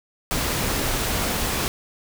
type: noise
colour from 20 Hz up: pink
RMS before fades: -24 dBFS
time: 0.31-1.68 s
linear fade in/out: 0 ms
effects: none